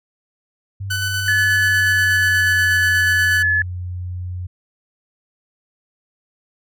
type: tone with pitch glide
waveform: sine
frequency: 98 to 89.87 Hz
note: G2 to F#2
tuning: 0 to -50 cents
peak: -24 dBFS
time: 0.8-4.47 s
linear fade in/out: 10 ms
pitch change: -150 cents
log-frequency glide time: 1.2-2.79 s
type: tone with tremolo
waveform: sawtooth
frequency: 1500 Hz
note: F#6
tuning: 23 cents sharp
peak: -16 dBFS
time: 0.9-3.43 s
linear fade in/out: 10 ms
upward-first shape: square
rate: 8.3 Hz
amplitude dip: 25%
type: tone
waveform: sine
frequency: 1716 Hz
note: A6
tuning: 44 cents flat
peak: -14 dBFS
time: 1.28-3.62 s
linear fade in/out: 2 ms
effects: none